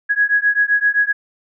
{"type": "beating tone pair", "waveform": "sine", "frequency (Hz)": [1661.2, 1668.9], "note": ["G#6", "G#6"], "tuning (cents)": [0, 8], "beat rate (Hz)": 7.7, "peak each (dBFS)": -16, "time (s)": [0.09, 1.13], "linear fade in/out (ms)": 20, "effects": []}